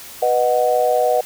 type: chord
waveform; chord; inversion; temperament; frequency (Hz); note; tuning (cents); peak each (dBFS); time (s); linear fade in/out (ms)
sine; B major; none; equal with one note detuned; 493.9 / 619.7 / 740; B4 / D#5 / F#5; 0 / -7 / 0; -18; 0.22-1.21; 5
effects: white hiss -37 dBFS RMS until 1.25 s